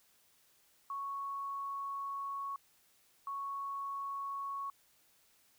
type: tone bursts at uneven times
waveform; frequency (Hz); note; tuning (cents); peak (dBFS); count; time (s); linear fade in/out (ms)
sine; 1108.7; C#6; 0; -37; 2; 0.9-2.56 / 3.27-4.7; 2
effects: white hiss -69 dBFS RMS until 5.58 s